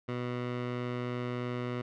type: tone with low-pass filter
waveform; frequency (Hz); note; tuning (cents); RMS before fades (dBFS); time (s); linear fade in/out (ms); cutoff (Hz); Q
15% pulse; 123.1; B2; -5; -35; 0.08-1.82; 10; 2600; 0.92
effects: none